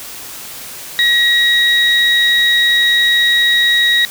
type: tone pair together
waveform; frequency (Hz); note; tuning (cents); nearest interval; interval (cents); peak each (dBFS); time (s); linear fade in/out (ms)
sine; 1904 / 3805; A#6 / A#7; +36 / +35; octave; 1199; -11; 0.99-4.05; 0
effects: tanh soft clip ceiling -2 dBFS + white hiss -30 dBFS RMS until 4.1 s